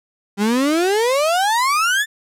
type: exponential sweep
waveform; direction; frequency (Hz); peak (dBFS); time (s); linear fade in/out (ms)
35% pulse; up; 195.3 to 1797; -13; 0.37-2.06; 50
effects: low-pass 12000 Hz 12 dB/octave